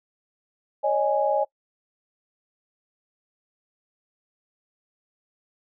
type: chord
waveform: sine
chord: C# suspended second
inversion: none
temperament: equal with one note detuned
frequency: 554.4 / 614.4 / 830.6 Hz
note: C#5 / D#5 / G#5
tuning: 0 / -22 / 0 cents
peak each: -24 dBFS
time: 0.83-1.45 s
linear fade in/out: 20 ms
effects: noise-tail reverb RT60 0.1 s tail -24 dB re dry